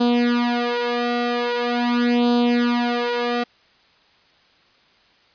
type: tone with flanger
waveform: sawtooth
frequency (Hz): 240.8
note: B3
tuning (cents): -44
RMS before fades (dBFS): -20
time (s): 0-3.44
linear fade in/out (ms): 10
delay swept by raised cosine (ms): 0.24 to 2.64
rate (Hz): 0.43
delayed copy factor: +0.9
effects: white hiss -56 dBFS RMS until 5.34 s + resampled to 11025 Hz